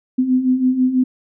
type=beating tone pair; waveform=sine; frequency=251.3 / 257.4 Hz; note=B3 / C4; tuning=+30 / -28 cents; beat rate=6.1 Hz; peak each=-20 / -14 dBFS; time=0.18-1.04 s; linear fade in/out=10 ms; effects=none

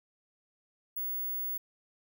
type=tone; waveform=sine; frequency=15700 Hz; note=B9; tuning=11 cents flat; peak=-32 dBFS; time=0.96-1.58 s; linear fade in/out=10 ms; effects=none

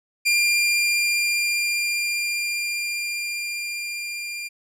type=tone with level ramp; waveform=sawtooth; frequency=2395 Hz; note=D7; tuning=33 cents sharp; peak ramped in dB=-13 to -26 dBFS; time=0.25-4.49 s; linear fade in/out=20 ms; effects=low-pass 12000 Hz 12 dB/octave

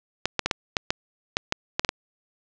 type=clicks; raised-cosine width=0.2 ms; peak=-4 dBFS; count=11; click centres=0.256 / 0.393 / 0.46 / 0.512 / 0.768 / 0.905 / 1.369 / 1.524 / 1.795 / 1.848 / 1.891 s; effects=low-pass 7000 Hz 12 dB/octave

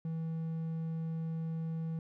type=tone; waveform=triangle; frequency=162.4 Hz; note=E3; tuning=26 cents flat; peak=-32 dBFS; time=0.05-1.99 s; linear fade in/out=2 ms; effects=none

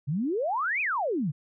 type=exponential two-way sweep; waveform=sine; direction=up then down; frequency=129.7 to 2603 to 129.7 Hz; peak=-25 dBFS; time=0.07-1.32 s; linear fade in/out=20 ms; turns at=0.81 s; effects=none

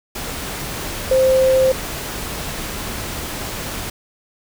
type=tone in noise; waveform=sine; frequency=523.3 Hz; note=C5; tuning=in tune; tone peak=-11 dBFS; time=1.11-1.72 s; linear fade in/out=5 ms; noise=pink; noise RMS=-27 dBFS; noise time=0.15-3.9 s; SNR=+13 dB; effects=none

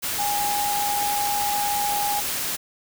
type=tone in noise; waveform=sine; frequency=821 Hz; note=G#5; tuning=20 cents flat; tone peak=-23 dBFS; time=0.18-2.21 s; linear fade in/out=20 ms; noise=white; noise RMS=-27 dBFS; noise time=0.02-2.57 s; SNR=+1 dB; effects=none

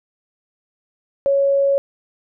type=tone; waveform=sine; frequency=555 Hz; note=C#5; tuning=2 cents sharp; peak=-13 dBFS; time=1.26-1.78 s; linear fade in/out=0 ms; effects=none

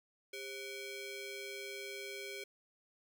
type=ring-modulated tone; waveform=sawtooth; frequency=940 Hz; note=A#5; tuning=14 cents sharp; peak=-36 dBFS; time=0.33-2.44 s; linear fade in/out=5 ms; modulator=1340 Hz; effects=none

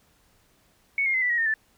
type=tone with pitch steps; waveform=sine; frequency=2217 / 2133 / 2052 / 1974 / 1899 / 1827 / 1757.6 Hz; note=C#7 / C7 / C7 / B6 / A#6 / A#6 / A6; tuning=0 / +33 / -34 / -1 / +32 / -35 / -2 cents; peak=-21 dBFS; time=0.98-1.54 s; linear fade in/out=2 ms; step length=80 ms; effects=pink hiss -63 dBFS RMS until 1.77 s

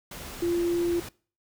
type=tone in noise; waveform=sine; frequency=344.6 Hz; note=F4; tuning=23 cents flat; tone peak=-23 dBFS; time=0.42-1 s; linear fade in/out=5 ms; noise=pink; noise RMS=-40 dBFS; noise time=0.11-1.09 s; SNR=+14 dB; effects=noise-tail reverb RT60 0.4 s tail -22 dB re dry

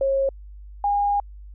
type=tone pair in turn; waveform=sine; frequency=543 / 813.6 Hz; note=C#5 / G#5; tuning=-36 / -36 cents; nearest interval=perfect fifth; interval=700 cents; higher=second; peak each=-18 dBFS; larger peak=neither; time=0.01-0.29 / 0.84-1.2 s; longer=second; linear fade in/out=2 ms; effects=added 50 Hz sine -38 dBFS peak until 1.54 s

